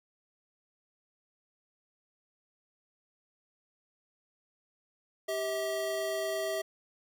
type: tone pair together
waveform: square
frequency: 392 / 643.8 Hz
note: G4 / E5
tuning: 0 / -41 cents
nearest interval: major sixth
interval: 859 cents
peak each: -37 / -33 dBFS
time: 5.28-6.62 s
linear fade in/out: 10 ms
effects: none